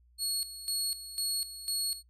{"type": "tone with tremolo", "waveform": "25% pulse", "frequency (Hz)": 4344, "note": "C#8", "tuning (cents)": -36, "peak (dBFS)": -25, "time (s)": [0.18, 2.03], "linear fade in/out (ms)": 50, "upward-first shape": "square", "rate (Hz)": 2, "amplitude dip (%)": 75, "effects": ["noise-tail reverb RT60 0.1 s tail -19 dB re dry", "added 60 Hz sine -60 dBFS peak until 2.09 s"]}